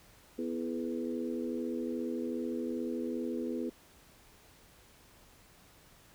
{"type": "harmonic tone with a mistuned harmonic", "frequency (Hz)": 82.5, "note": "E2", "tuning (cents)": 2, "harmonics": [3, 4, 5, 6], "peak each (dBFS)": [-36, -38, -40, -42], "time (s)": [0.38, 3.7], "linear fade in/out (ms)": 10, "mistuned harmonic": 5, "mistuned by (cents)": 36, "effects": ["pink hiss -60 dBFS RMS until 6.14 s"]}